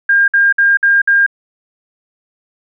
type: tone bursts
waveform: sine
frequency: 1608 Hz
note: G6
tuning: 44 cents sharp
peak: -7 dBFS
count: 5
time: 0.09-1.264 s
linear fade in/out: 5 ms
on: 190 ms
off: 56 ms
effects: none